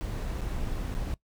brown noise with dropouts, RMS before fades -32 dBFS, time 0.01-1.14 s, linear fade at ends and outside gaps 0 ms, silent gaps 0.409-0.416 / 0.942-0.95 s, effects noise-tail reverb RT60 0.1 s tail -20 dB re dry

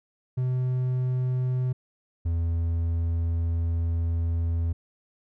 triangle tone pair in turn, 127.2 / 83.59 Hz, C3 / E2, -48 / +25 cents, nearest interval perfect fifth, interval 727 cents, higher first, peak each -21 dBFS, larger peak neither, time 0.37-1.73 / 2.25-4.73 s, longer second, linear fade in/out 10 ms, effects none

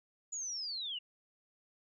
sine linear sweep, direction down, 6960 to 2794 Hz, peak -37 dBFS, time 0.32-0.99 s, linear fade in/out 10 ms, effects none

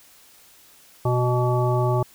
harmonic tone with a mistuned harmonic, 123.47 Hz, B2, in tune, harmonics 1 / 3 / 5 / 7 / 9, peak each -20 / -25 / -27 / -28 / -30 dBFS, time 1.05-2.03 s, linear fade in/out 5 ms, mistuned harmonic 9, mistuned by +41 cents, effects white hiss -52 dBFS RMS until 2.14 s

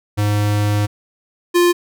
square tone pair in turn, 103.83 / 350 Hz, G#2 / F4, 0 / +4 cents, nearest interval octave + major sixth, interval 2104 cents, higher second, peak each -15 / -11 dBFS, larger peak second, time 0.17-0.87 / 1.54-1.73 s, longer first, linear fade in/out 20 ms, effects none

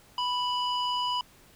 square tone with low-pass filter, 987.8 Hz, B5, in tune, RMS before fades -29 dBFS, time 0.18-1.21 s, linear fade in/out 2 ms, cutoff 3900 Hz, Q 7.6, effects pink hiss -57 dBFS RMS until 1.55 s

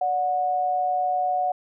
sine tone pair together, 580 / 732 Hz, D5 / F#5, -22 / -19 cents, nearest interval major third, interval 403 cents, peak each -30 / -21 dBFS, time 0.01-1.52 s, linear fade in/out 5 ms, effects none

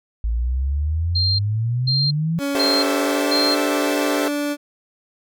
sine exponential sweep, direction up, 54.4 to 170 Hz, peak -18 dBFS, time 0.24-2.39 s, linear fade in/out 0 ms
sine tone bursts, 4186 Hz, C8, in tune, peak -18 dBFS, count 4, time 1.15-3.55 s, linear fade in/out 10 ms, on 240 ms, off 480 ms
30% pulse tone with pitch glide, 281.1 to 290.8 Hz, C#4 to D4, +24 to -17 cents, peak -18 dBFS, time 2.38-4.57 s, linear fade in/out 50 ms, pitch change +59 cents, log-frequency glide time 2.63-3.47 s
sawtooth chord, A minor seventh, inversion third, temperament equal with one note detuned, 386.6 / 440 / 523.3 / 659.3 Hz, G4 / A4 / C5 / E5, -24 / 0 / 0 / 0 cents, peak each -22 / -23 / -23 / -23 dBFS, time 2.55-4.28 s, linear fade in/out 0 ms
effects none

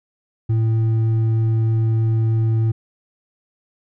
sine tone with hard clipping, 112.1 Hz, A2, 33 cents sharp, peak -16 dBFS, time 0.49-2.72 s, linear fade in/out 10 ms, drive 4 dB, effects none

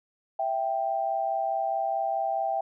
sine tone pair together, 659.3 / 784 Hz, E5 / G5, 0 / 0 cents, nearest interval minor third, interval 300 cents, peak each -29 / -27 dBFS, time 0.39-2.61 s, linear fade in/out 5 ms, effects none

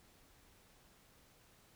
silence, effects pink hiss -66 dBFS RMS until 1.75 s

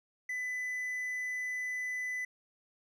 triangle tone, 2000 Hz, B6, 21 cents sharp, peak -32 dBFS, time 0.29-2.25 s, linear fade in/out 5 ms, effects none

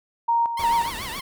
sine tone with tremolo, 932.3 Hz, A#5, in tune, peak -17 dBFS, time 0.28-0.9 s, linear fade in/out 10 ms, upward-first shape square, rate 2.8 Hz, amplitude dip 60%
15% pulse tone with vibrato, 1007 Hz, B5, 33 cents sharp, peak -25 dBFS, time 0.57-1.21 s, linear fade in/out 5 ms, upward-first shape triangle, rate 7 Hz, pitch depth 250 cents each way
pink noise, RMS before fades -36 dBFS, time 0.59-1.2 s, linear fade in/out 5 ms
effects none

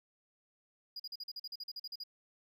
triangle tone bursts, 4882 Hz, D#8, 34 cents flat, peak -39 dBFS, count 14, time 0.96-2.037 s, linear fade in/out 5 ms, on 37 ms, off 43 ms, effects none

